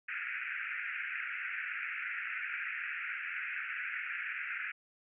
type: band-pass noise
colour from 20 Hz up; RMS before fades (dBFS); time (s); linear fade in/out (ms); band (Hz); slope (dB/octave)
pink; -39; 0.08-4.72; 10; 1400 to 2600; 96
effects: none